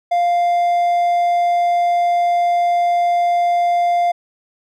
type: tone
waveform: triangle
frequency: 698.5 Hz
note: F5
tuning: in tune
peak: -11 dBFS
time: 0.11-4.12 s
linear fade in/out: 10 ms
effects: none